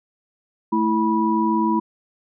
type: tone cluster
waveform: sine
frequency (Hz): 220.7 / 328.2 / 976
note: A3 / E4 / B5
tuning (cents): +5 / -8 / -21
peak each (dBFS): -21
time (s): 0.72-1.8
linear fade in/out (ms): 10
effects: none